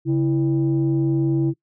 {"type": "tone pair together", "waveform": "sine", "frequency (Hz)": [138.32, 329.4], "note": ["C#3", "E4"], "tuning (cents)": [-3, -1], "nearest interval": "octave + minor third", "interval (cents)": 1502, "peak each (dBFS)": -18, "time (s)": [0.05, 1.54], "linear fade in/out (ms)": 50, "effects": ["noise-tail reverb RT60 0.1 s tail -22 dB re dry", "tanh soft clip ceiling -12 dBFS"]}